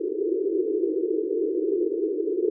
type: band-pass noise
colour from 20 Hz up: white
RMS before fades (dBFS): -25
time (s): 0-2.5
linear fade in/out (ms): 10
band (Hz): 320 to 450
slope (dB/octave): 96
effects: none